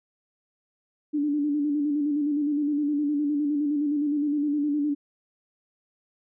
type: tone with vibrato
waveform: sine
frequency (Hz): 292.9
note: D4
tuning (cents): -5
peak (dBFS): -22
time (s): 1.13-4.95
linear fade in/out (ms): 20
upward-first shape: square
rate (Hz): 9.7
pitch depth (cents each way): 41
effects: none